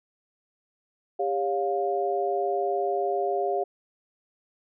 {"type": "tone cluster", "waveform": "sine", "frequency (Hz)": [400.1, 559, 706], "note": ["G4", "C#5", "F5"], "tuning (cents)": [35, 14, 19], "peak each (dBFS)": [-27, -31, -27], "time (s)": [1.19, 3.64], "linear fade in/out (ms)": 10, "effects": []}